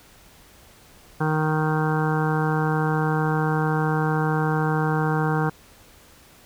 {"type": "harmonic tone", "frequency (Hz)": 155.56, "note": "D#3", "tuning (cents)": 0, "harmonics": [1, 2, 3, 5, 6, 7, 8, 9, 10], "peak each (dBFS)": [-22, -29, -28, -29, -32, -33, -36, -33, -33], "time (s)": [1.2, 5.5], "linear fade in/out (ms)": 10, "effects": ["pink hiss -51 dBFS RMS until 6.45 s"]}